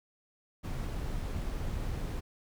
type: noise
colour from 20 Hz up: brown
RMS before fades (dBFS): -35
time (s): 0.63-2.21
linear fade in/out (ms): 20
effects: none